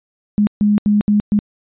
sine tone bursts at uneven times, 207.7 Hz, G#3, in tune, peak -10 dBFS, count 5, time 0.38-0.47 / 0.61-0.78 / 0.86-1.01 / 1.08-1.2 / 1.32-1.39 s, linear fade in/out 0 ms, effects resampled to 8000 Hz

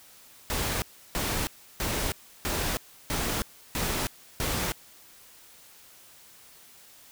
pink noise bursts, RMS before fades -29 dBFS, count 7, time 0.5-4.72 s, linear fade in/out 0 ms, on 320 ms, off 330 ms, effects white hiss -53 dBFS RMS until 7.11 s

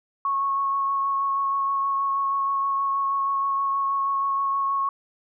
sine tone with vibrato, 1100 Hz, C#6, 14 cents flat, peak -21 dBFS, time 0.25-4.89 s, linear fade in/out 2 ms, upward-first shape sine, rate 6.3 Hz, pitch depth 11 cents each way, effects none

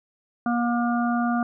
harmonic tone, 238.2 Hz, A#3, 38 cents sharp, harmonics 1 / 3 / 5 / 6, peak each -22 / -27 / -31 / -32 dBFS, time 0.46-1.43 s, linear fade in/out 2 ms, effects none

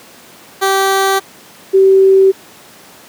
15% pulse / sine tone pair in turn, 388.3 / 385 Hz, G4 / G4, -16 / -31 cents, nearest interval unison, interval 15 cents, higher first, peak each -4 dBFS, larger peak neither, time 0.61-1.2 / 1.73-2.32 s, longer neither, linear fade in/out 20 ms, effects pink hiss -39 dBFS RMS until 3.08 s + high-pass 200 Hz 12 dB/octave

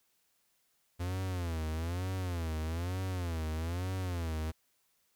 45% pulse tone with vibrato, 86 Hz, F2, 26 cents flat, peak -33 dBFS, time 0.99-4.52 s, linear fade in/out 20 ms, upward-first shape sine, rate 1.1 Hz, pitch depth 160 cents each way, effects white hiss -74 dBFS RMS until 5.15 s

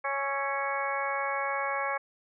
harmonic tone with a mistuned harmonic, 277.2 Hz, C#4, in tune, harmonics 2 / 3 / 4 / 5 / 6 / 7 / 8, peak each -35 / -35 / -33 / -40 / -36 / -43 / -36 dBFS, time 0.04-1.98 s, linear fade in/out 10 ms, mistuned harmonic 5, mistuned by -47 cents, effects none

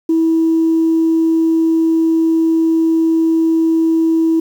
sine tone, 325.4 Hz, E4, 22 cents flat, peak -9 dBFS, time 0.09-4.4 s, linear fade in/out 5 ms, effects tanh soft clip ceiling -6 dBFS + 7-bit

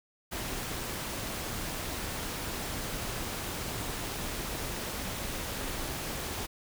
pink noise with amplitude modulation, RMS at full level -34 dBFS, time 0.31-6.47 s, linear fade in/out 20 ms, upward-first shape sine, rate 299 Hz, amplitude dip 45%, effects none

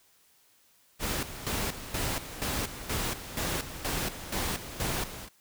pink noise with tremolo, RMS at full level -31 dBFS, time 0.99-5.29 s, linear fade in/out 50 ms, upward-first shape square, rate 2.1 Hz, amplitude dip 70%, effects white hiss -64 dBFS RMS until 5.4 s

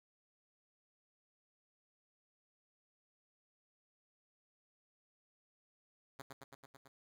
5% pulse tone with echo, 137.2 Hz, C#3, 17 cents flat, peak -35 dBFS, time 6.19-6.22 s, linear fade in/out 5 ms, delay 110 ms, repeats 6, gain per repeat -2 dB, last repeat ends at 6.88 s, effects none

